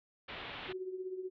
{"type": "low-pass noise", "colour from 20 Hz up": "white", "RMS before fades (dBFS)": -45, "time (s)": [0.28, 0.73], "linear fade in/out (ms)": 10, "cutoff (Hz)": 3600, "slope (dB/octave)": 48}
{"type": "tone with tremolo", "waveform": "sine", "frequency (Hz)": 372.3, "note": "F#4", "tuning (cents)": 11, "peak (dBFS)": -35, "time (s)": [0.68, 1.3], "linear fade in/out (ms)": 20, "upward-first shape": "triangle", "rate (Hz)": 16, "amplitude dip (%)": 70}
{"effects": []}